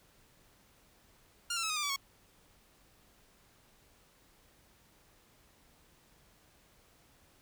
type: tone with pitch steps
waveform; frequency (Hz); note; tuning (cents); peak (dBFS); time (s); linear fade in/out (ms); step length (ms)
10% pulse; 1406 / 1350.3 / 1296.8 / 1245.4 / 1196 / 1148.6 / 1103.1; F6 / E6 / E6 / D#6 / D6 / D6 / C#6; +11 / +41 / -29 / +1 / +31 / -39 / -9; -24; 1.5-1.962; 5; 66
effects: pink hiss -65 dBFS RMS until 7.41 s